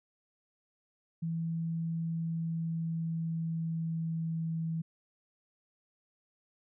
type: tone with pitch glide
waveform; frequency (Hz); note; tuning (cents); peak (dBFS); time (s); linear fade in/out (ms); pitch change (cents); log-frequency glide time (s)
sine; 164.81 to 162.92; E3 to E3; 0 to -20; -31; 1.22-4.82; 10; -20; 1.99-4.66
effects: none